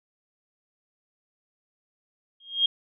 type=tone with exponential growth; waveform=sine; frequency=3240 Hz; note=G#7; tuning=43 cents flat; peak=-15 dBFS; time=2.4-2.66 s; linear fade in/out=5 ms; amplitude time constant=55 ms; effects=none